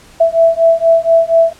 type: beating tone pair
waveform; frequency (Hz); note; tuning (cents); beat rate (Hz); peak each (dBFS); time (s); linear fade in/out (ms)
sine; 659.3 / 663.5; E5 / E5; 0 / +11; 4.2; -10; 0.2-1.53; 10
effects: pink hiss -42 dBFS RMS until 1.59 s + low-pass 10000 Hz 12 dB/octave